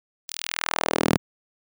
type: tone with high-pass filter sweep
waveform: sawtooth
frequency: 40.46 Hz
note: E1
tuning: 32 cents flat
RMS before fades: -26 dBFS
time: 0.28-1.18 s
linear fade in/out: 0 ms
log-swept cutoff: 5800 to 160 Hz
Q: 1.2
effects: none